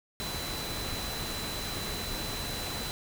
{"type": "tone in noise", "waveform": "sine", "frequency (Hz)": 4005, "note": "B7", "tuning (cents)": 23, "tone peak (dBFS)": -39, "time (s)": [0.2, 2.91], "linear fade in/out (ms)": 0, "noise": "pink", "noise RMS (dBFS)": -36, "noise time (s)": [0.2, 2.91], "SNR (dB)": -6, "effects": []}